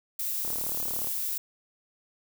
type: noise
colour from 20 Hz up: violet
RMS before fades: -31 dBFS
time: 0.19-1.38 s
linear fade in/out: 5 ms
type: click train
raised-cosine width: 1 ms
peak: -27 dBFS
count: 24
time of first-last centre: 0.45-1.072 s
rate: 37 Hz
effects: none